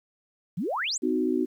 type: exponential sweep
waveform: sine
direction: up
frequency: 150 to 8372 Hz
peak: -26 dBFS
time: 0.57-0.98 s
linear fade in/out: 10 ms
type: chord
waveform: sine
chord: C diminished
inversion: none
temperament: equal with one note detuned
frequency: 255.1 / 311.1 / 370 Hz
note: C4 / Eb4 / Gb4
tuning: -44 / 0 / 0 cents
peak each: -27 dBFS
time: 1.02-1.46 s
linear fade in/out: 20 ms
effects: 10-bit